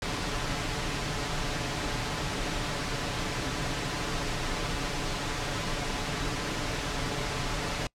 pink noise with comb filter, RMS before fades -31 dBFS, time 0.02-7.87 s, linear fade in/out 2 ms, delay 6.9 ms, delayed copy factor +0.5, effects noise-tail reverb RT60 0.1 s tail -24 dB re dry + low-pass 6000 Hz 12 dB/octave

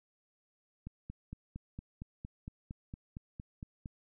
click train, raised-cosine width 5 ms, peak -30 dBFS, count 14, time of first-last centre 0.87-3.859 s, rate 4.35 Hz, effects none

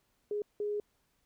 sine tone bursts at uneven times, 415.3 Hz, G#4, in tune, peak -31 dBFS, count 2, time 0.31-0.42 / 0.6-0.8 s, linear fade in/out 2 ms, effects pink hiss -75 dBFS RMS until 1.25 s

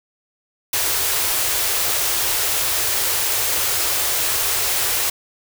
white band-stop noise, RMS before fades -20 dBFS, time 0.73-5.1 s, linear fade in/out 5 ms, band 130 to 320 Hz, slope 48 dB/octave, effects none

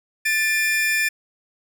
45% pulse tone pair together, 1760 / 2402 Hz, A6 / D7, 0 / +38 cents, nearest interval perfect fourth, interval 538 cents, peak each -21 dBFS, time 0.25-1.09 s, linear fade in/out 10 ms, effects none

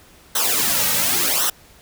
white noise with flanger, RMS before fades -19 dBFS, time 0.35-1.5 s, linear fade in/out 5 ms, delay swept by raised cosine 0.42 to 2.92 ms, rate 0.91 Hz, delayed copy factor -0.85, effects pink hiss -49 dBFS RMS until 1.81 s

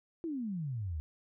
sine exponential sweep, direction down, 345.7 to 72.4 Hz, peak -34 dBFS, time 0.24-1 s, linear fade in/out 0 ms, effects none

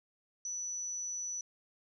sine tone, 5940 Hz, F#8, 6 cents sharp, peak -36 dBFS, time 0.45-1.41 s, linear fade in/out 2 ms, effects none

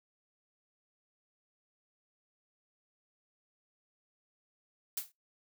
blue noise with exponential decay, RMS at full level -31 dBFS, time 4.97-5.12 s, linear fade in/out 5 ms, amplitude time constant 31 ms, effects noise-tail reverb RT60 0.2 s tail -24 dB re dry

